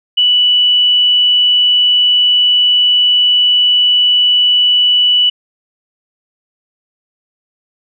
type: tone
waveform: sine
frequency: 2960 Hz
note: F#7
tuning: in tune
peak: -7 dBFS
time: 0.17-5.3 s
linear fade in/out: 10 ms
effects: none